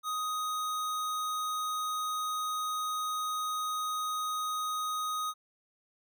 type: tone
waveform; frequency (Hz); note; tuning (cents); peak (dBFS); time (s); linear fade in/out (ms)
square; 1250; D#6; +8; -32; 0.03-5.34; 50
effects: none